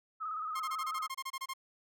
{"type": "tone with vibrato", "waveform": "sine", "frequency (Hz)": 1269, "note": "D#6", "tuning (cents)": 34, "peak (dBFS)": -35, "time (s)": [0.2, 1.08], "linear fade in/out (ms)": 20, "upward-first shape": "square", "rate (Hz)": 18, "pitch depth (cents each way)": 43}
{"type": "tone bursts", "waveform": "sawtooth", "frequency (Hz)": 1065, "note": "C6", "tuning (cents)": 30, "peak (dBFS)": -33, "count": 13, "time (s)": [0.55, 1.537], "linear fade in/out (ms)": 10, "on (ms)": 51, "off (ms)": 27}
{"effects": []}